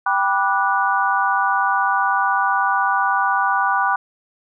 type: chord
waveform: sine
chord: G major seventh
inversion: none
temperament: just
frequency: 784 / 980 / 1176 / 1470 Hz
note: G5 / B5 / D6 / F#6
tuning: 0 / -14 / +2 / -12 cents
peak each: -21 dBFS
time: 0.06-3.96 s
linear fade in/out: 5 ms
effects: none